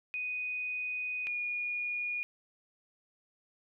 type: tone pair in turn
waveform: sine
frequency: 2489 / 2442 Hz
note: D#7 / D#7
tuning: 0 / -33 cents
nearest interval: unison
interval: 33 cents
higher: first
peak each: -33 / -32 dBFS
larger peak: second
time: 0.14-1.27 / 1.27-2.23 s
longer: first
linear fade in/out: 0 ms
effects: none